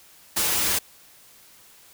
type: noise with comb filter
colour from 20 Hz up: white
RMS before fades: -23 dBFS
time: 0.36-0.79 s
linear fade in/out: 10 ms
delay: 7.5 ms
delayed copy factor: -0.65
effects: white hiss -52 dBFS RMS until 1.93 s